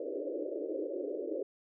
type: band-pass noise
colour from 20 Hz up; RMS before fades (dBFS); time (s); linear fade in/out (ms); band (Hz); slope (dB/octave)
white; -37; 0-1.43; 5; 290 to 580; 96
effects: none